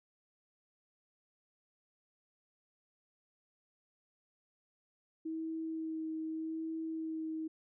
sine tone with vibrato, 320 Hz, D#4, 49 cents sharp, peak -36 dBFS, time 5.25-7.48 s, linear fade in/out 10 ms, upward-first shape sine, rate 0.83 Hz, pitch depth 14 cents each way, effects none

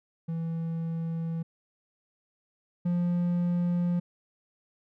triangle tone pair in turn, 164.81 / 175.08 Hz, E3 / F3, 0 / +5 cents, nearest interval minor second, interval 105 cents, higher second, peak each -27 / -22 dBFS, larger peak second, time 0.28-1.43 / 2.85-4 s, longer neither, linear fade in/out 10 ms, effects none

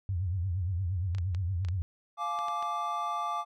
sine tone with vibrato, 90.9 Hz, F#2, 30 cents flat, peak -28 dBFS, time 0.09-1.82 s, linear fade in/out 0 ms, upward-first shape triangle, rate 8.6 Hz, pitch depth 180 cents each way
clicks, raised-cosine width 0.2 ms, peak -28 dBFS, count 8, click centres 1.149 / 1.184 / 1.348 / 1.649 / 1.686 / 2.389 / 2.484 / 2.626 s
triangle chord, D diminished, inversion first, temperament equal with one note detuned, 698.5 / 852.5 / 1174.7 Hz, F5 / Ab5 / D6, 0 / +45 / 0 cents, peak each -35 / -35 / -30 dBFS, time 2.17-3.45 s, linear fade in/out 50 ms
effects none

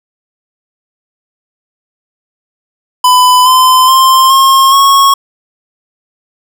square tone with pitch steps, 1002 / 1025.4 / 1049.4 / 1073.9 / 1099 Hz, B5 / C6 / C6 / C6 / C#6, +25 / -35 / +5 / +45 / -15 cents, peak -4 dBFS, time 3.04-5.14 s, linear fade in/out 5 ms, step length 420 ms, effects none

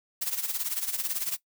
blue noise with tremolo, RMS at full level -28 dBFS, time 0.21-1.37 s, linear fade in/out 10 ms, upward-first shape sine, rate 18 Hz, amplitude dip 75%, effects noise-tail reverb RT60 0.1 s tail -18 dB re dry

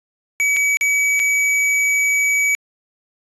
square tone with dropouts, 2278 Hz, C#7, 47 cents sharp, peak -15 dBFS, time 0.4-2.55 s, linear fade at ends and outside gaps 0 ms, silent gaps 0.564-0.568 / 0.77-0.811 / 1.194-1.199 s, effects resampled to 24000 Hz

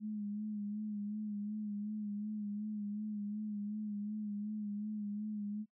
sine tone with vibrato, 209.2 Hz, G#3, 13 cents sharp, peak -37 dBFS, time 0-5.66 s, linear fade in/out 50 ms, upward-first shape sine, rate 2.7 Hz, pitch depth 41 cents each way, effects noise-tail reverb RT60 0.1 s tail -25 dB re dry

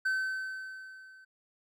triangle tone with level ramp, 1533 Hz, G6, 39 cents flat, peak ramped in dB -24 to -51 dBFS, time 0.05-1.25 s, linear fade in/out 10 ms, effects none

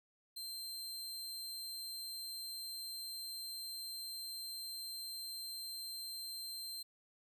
sawtooth tone, 4138 Hz, C8, 20 cents flat, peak -40 dBFS, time 0.36-6.83 s, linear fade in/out 10 ms, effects none

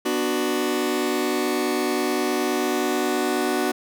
sawtooth chord, B minor, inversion none, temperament just, 246.9 / 296.3 / 370.4 Hz, B3 / D4 / F#4, 0 / +15 / +2 cents, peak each -23 / -22 / -20 dBFS, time 0.05-3.72 s, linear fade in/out 10 ms, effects none

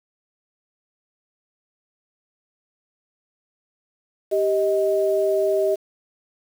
sine tone pair together, 392 / 627.7 Hz, G4 / D#5, 0 / +15 cents, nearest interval minor sixth, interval 815 cents, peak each -20 dBFS, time 4.31-5.76 s, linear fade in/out 20 ms, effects 7-bit

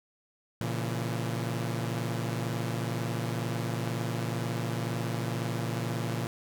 sawtooth chord, A# diminished, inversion none, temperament equal with one note detuned, 116.54 / 138.59 / 167.69 Hz, A#2 / C#3 / E3, 0 / 0 / +30 cents, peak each -28 / -33 / -32 dBFS, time 0.61-6.27 s, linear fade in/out 0 ms, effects none

